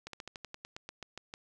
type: slowing click train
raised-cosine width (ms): 0.2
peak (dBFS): -25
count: 13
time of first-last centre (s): 0.07-1.339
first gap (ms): 63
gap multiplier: 1.09
effects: none